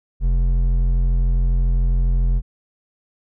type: tone with hard clipping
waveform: sine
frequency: 43.65 Hz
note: F1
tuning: in tune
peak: -16 dBFS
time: 0.2-2.42 s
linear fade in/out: 50 ms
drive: 7 dB
effects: none